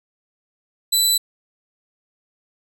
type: tone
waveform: 20% pulse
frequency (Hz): 3984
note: B7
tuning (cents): +14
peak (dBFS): -9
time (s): 0.92-1.18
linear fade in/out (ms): 10
effects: none